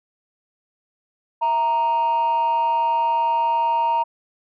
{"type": "tone pair together", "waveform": "sine", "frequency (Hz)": [659.3, 931.2], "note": ["E5", "A#5"], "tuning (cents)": [0, -2], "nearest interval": "tritone", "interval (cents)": 598, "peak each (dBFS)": [-26, -15], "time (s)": [1.41, 4.04], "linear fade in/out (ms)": 20, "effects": ["tanh soft clip ceiling -15 dBFS"]}